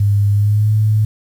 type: tone with pitch glide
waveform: sine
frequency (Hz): 101.7 to 107.44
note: G#2 to A2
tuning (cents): -36 to -41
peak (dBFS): -10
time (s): 0-1.05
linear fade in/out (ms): 5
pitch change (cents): +95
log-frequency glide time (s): 0.31-0.73
effects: 7-bit